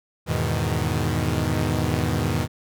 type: chord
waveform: sawtooth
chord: E major seventh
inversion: none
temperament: equal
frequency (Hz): 82.41 / 103.83 / 123.47 / 155.56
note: E2 / G#2 / B2 / D#3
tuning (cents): 0 / 0 / 0 / 0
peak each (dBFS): -23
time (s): 0.26-2.48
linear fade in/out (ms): 50
effects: none